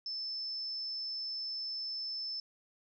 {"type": "tone", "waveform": "sine", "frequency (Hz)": 5270, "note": "E8", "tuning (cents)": -1, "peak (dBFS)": -36, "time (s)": [0.06, 2.4], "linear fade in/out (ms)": 2, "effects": []}